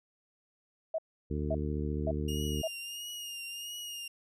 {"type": "tone bursts", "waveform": "sine", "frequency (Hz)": 645, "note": "E5", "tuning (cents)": -38, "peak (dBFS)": -29, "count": 4, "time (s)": [0.94, 2.676], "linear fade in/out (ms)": 5, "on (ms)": 44, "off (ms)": 520}
{"type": "harmonic tone", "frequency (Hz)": 74.6, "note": "D2", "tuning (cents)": 28, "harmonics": [1, 2, 3, 4, 5, 6], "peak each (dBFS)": [-34, -37, -39, -40, -41, -42], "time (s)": [1.3, 2.62], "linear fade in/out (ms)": 10}
{"type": "tone with vibrato", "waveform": "sawtooth", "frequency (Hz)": 2839, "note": "F7", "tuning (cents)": 28, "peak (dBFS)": -36, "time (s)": [2.28, 4.08], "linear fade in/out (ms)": 5, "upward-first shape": "triangle", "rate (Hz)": 1.5, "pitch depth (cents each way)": 49}
{"effects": ["resampled to 32000 Hz"]}